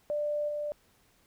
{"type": "tone with level steps", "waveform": "sine", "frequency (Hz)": 592, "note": "D5", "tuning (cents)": 14, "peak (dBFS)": [-28, -31], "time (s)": [0.1, 0.72], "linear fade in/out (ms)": 0, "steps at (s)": 0.48, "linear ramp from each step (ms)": 10, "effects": ["pink hiss -66 dBFS RMS until 1.26 s"]}